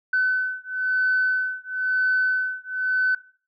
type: beating tone pair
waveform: sine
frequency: 1512 / 1513 Hz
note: F#6 / F#6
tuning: +37 / +38 cents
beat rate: 1 Hz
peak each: -23 dBFS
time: 0.13-3.15 s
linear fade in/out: 5 ms
effects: noise-tail reverb RT60 0.4 s tail -17 dB re dry + tanh soft clip ceiling -13 dBFS